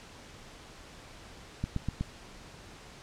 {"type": "click train", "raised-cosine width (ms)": 5, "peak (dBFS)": -18, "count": 4, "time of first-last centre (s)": [1.64, 2.01], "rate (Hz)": 8.11, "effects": ["pink hiss -50 dBFS RMS until 3.02 s", "low-pass 7000 Hz 12 dB/octave"]}